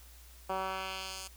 10% pulse tone with band-pass filter sweep, 189.7 Hz, F#3, 43 cents sharp, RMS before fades -38 dBFS, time 0.49-1.28 s, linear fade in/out 10 ms, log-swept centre 810 to 8000 Hz, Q 1, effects added 60 Hz sine -53 dBFS peak until 1.36 s + white hiss -58 dBFS RMS until 1.36 s

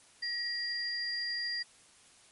sine tone pair together, 1900 / 4788 Hz, A#6 / D8, +33 / +33 cents, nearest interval octave + major third, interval 1600 cents, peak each -37 / -34 dBFS, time 0.22-1.63 s, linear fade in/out 10 ms, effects white hiss -60 dBFS RMS until 2.31 s + MP3 48 kbps

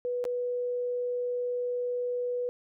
sine tone with dropouts, 491 Hz, B4, 10 cents flat, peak -28 dBFS, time 0.05-2.49 s, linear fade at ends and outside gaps 0 ms, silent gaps 0.241-0.252 s, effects none

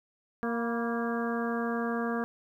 harmonic tone with a mistuned harmonic, 233.1 Hz, A#3, in tune, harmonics 1 / 2 / 3 / 4 / 5 / 6 / 7, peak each -31 / -34 / -38 / -43 / -38 / -43 / -39 dBFS, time 0.43-2.24 s, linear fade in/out 0 ms, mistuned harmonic 4, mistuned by +53 cents, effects 11-bit

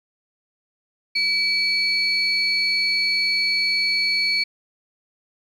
sine tone pair together, 2300 / 4409 Hz, D7 / C#8, -37 / -10 cents, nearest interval major seventh, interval 1127 cents, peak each -20 dBFS, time 1.15-4.44 s, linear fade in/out 10 ms, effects tanh soft clip ceiling -12 dBFS + 9-bit

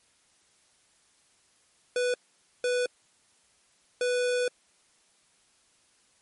square tone bursts at uneven times, 493.9 Hz, B4, in tune, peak -25 dBFS, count 3, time 1.96-2.14 / 2.64-2.86 / 4.01-4.48 s, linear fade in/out 2 ms, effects white hiss -65 dBFS RMS until 6.21 s + MP3 48 kbps

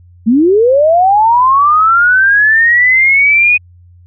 sine linear sweep, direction up, 209.2 to 2489 Hz, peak -5 dBFS, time 0.26-3.58 s, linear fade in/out 20 ms, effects added 88 Hz sine -38 dBFS peak until 4.06 s

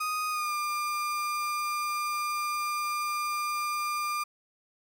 35% pulse tone with pitch glide, 1244.5 to 1198.6 Hz, D#6 to D6, 0 to +35 cents, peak -27 dBFS, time 0-4.24 s, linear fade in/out 10 ms, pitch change -65 cents, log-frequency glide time 0.3-0.53 s, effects none

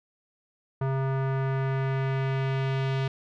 square tone with low-pass filter sweep, 134.2 Hz, C3, 44 cents sharp, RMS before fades -27 dBFS, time 0.81-3.08 s, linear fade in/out 5 ms, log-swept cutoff 1200 to 3400 Hz, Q 1.3, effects none

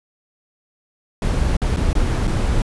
brown noise with dropouts, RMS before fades -18 dBFS, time 1.22-2.62 s, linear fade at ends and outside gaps 2 ms, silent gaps 1.568-1.617 / 1.763-1.769 / 1.931-1.952 / 2.272-2.276 s, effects resampled to 24000 Hz

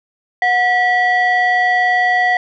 sine tone pair together, 729.3 / 1947 Hz, F#5 / B6, -25 / -25 cents, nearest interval octave + perfect fourth, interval 1700 cents, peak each -12 dBFS, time 0.42-2.37 s, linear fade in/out 2 ms, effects tanh soft clip ceiling -8 dBFS

